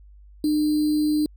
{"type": "tone with sample-and-hold", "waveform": "sine", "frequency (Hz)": 302.3, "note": "D#4", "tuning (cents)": -50, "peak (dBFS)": -18, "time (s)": [0.44, 1.26], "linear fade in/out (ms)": 2, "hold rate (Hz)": 4410, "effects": ["added 50 Hz sine -45 dBFS peak until 1.36 s"]}